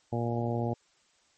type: harmonic tone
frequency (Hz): 118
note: A#2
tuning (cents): +22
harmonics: 1 / 2 / 3 / 4 / 5 / 6 / 7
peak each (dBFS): -31 / -34 / -36 / -37 / -38 / -39 / -39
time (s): 0.12-0.74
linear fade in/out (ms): 10
effects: white hiss -67 dBFS RMS until 1.37 s + MP3 32 kbps